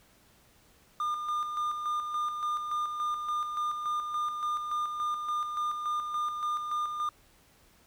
triangle tone with tremolo, 1208 Hz, D6, 48 cents sharp, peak -26 dBFS, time 1-7.09 s, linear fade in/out 2 ms, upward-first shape square, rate 3.5 Hz, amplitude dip 45%, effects pink hiss -62 dBFS RMS until 7.86 s

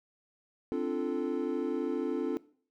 triangle chord, D minor seventh, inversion third, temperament equal with one note detuned, 261.6 / 293.7 / 345.4 / 440 Hz, C4 / D4 / F4 / A4, 0 / 0 / -19 / 0 cents, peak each -33 dBFS, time 0.72-2.37 s, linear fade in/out 0 ms, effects noise-tail reverb RT60 0.5 s tail -20 dB re dry

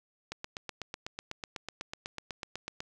click train, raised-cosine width 0.2 ms, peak -20 dBFS, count 21, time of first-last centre 0.32-2.804 s, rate 8.05 Hz, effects none

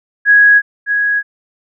sine tone with echo, 1661.2 Hz, G#6, in tune, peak -4 dBFS, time 0.25-0.62 s, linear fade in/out 50 ms, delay 610 ms, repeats 1, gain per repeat -7 dB, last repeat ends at 1.23 s, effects none

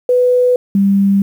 sine tone pair in turn, 496.9 / 197.65 Hz, B4 / G3, +11 / +15 cents, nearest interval octave + major third, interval 1596 cents, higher first, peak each -8 dBFS, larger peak neither, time 0.09-0.56 / 0.75-1.22 s, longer neither, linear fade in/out 2 ms, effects 7-bit

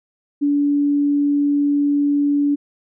sine tone, 287.6 Hz, D4, 36 cents flat, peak -14 dBFS, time 0.41-2.56 s, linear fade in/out 20 ms, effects none

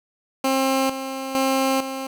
15% pulse tone with tremolo, 266.5 Hz, C4, 32 cents sharp, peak -12 dBFS, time 0.44-2.07 s, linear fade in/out 5 ms, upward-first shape square, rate 1.1 Hz, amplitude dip 65%, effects none

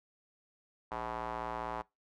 square tone with band-pass filter, 57.8 Hz, A#1, 14 cents flat, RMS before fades -39 dBFS, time 0.91-1.82 s, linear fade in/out 5 ms, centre 930 Hz, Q 2.5, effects noise-tail reverb RT60 0.2 s tail -22 dB re dry

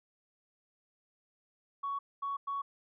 sine tone bursts at uneven times, 1117 Hz, C#6, 13 cents sharp, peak -32 dBFS, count 3, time 1.83-1.99 / 2.22-2.37 / 2.47-2.62 s, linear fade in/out 10 ms, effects tanh soft clip ceiling -28 dBFS

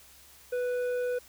triangle tone with tanh clipping, 493.9 Hz, B4, in tune, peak -29 dBFS, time 0.52-1.19 s, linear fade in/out 10 ms, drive 12 dB, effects added 67 Hz sine -64 dBFS peak until 1.28 s + white hiss -55 dBFS RMS until 1.28 s

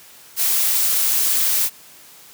blue noise, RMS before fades -18 dBFS, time 0.36-1.7 s, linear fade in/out 50 ms, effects white hiss -45 dBFS RMS until 2.33 s + high-pass 80 Hz 12 dB/octave

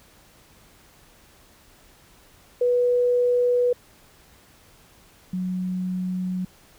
sine tone pair in turn, 490 / 183.54 Hz, B4 / F#3, -14 / -14 cents, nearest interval octave + perfect fourth, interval 1700 cents, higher first, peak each -17 / -24 dBFS, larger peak first, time 2.61-3.73 / 5.33-6.45 s, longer neither, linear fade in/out 5 ms, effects pink hiss -54 dBFS RMS until 6.78 s

